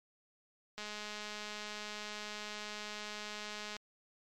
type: click train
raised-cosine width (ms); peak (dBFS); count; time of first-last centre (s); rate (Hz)
0.2; -26; 628; 0.78-3.766; 210
effects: MP3 96 kbps